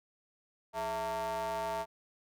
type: ring-modulated tone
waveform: square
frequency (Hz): 121.3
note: B2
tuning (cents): -31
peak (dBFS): -31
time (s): 0.73-1.86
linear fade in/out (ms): 50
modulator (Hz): 782
effects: none